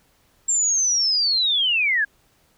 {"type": "linear sweep", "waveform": "sine", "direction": "down", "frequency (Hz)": [7460, 1600], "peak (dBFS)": -17, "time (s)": [0.48, 2.05], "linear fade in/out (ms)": 10, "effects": ["pink hiss -61 dBFS RMS until 2.57 s"]}